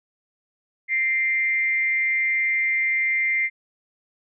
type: tone with frequency modulation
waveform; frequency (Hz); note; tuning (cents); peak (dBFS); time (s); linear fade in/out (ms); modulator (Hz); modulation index
sine; 2093; C7; 0; -19; 0.88-3.5; 50; 261; 0.32
effects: none